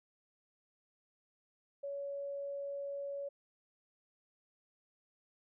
sine tone, 562 Hz, C#5, 24 cents sharp, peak -38 dBFS, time 1.83-3.29 s, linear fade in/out 10 ms, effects none

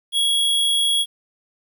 square tone, 3325 Hz, G#7, 1 cent sharp, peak -17 dBFS, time 0.12-1.06 s, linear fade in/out 50 ms, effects 9-bit

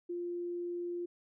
sine tone, 349.2 Hz, F4, in tune, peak -35 dBFS, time 0.09-1.06 s, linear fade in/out 10 ms, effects none

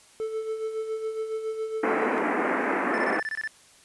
triangle tone with tremolo, 440 Hz, A4, in tune, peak -24 dBFS, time 0.2-2.18 s, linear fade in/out 0 ms, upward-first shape sine, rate 7.2 Hz, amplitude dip 55%
pink band-pass noise, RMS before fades -26 dBFS, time 1.83-3.2 s, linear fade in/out 5 ms, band 220 to 2200 Hz, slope 48 dB/octave
triangle tone bursts, 1760 Hz, A6, in tune, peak -26 dBFS, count 9, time 2.94-3.475 s, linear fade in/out 0 ms, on 39 ms, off 23 ms
effects white hiss -55 dBFS RMS until 3.84 s + resampled to 24000 Hz

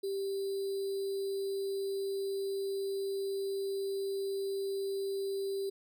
sine tone with sample-and-hold, 392 Hz, G4, in tune, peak -32 dBFS, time 0.03-5.7 s, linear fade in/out 10 ms, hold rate 4410 Hz, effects none

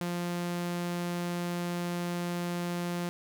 sawtooth tone, 174.61 Hz, F3, in tune, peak -27 dBFS, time 0.01-3.09 s, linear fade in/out 0 ms, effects none

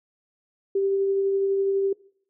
sine tone with tremolo, 392 Hz, G4, in tune, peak -19 dBFS, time 0.75-1.93 s, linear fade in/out 5 ms, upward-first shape triangle, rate 12 Hz, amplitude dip 25%, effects noise-tail reverb RT60 0.6 s tail -22 dB re dry

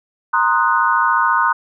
sine chord, C half-diminished seventh, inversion third, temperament equal, 932.3 / 1046.5 / 1244.5 / 1480 Hz, Bb5 / C6 / Eb6 / Gb6, 0 / 0 / 0 / 0 cents, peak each -18 dBFS, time 0.33-1.53 s, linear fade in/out 10 ms, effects none

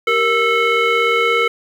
sine tone with frequency modulation, 1324 Hz, E6, 7 cents sharp, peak -11 dBFS, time 0.07-1.48 s, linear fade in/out 5 ms, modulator 857 Hz, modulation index 1.5, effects tanh soft clip ceiling -9 dBFS + 7-bit

